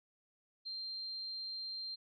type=tone; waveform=sine; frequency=4168 Hz; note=C8; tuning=7 cents flat; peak=-40 dBFS; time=0.65-1.96 s; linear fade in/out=20 ms; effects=none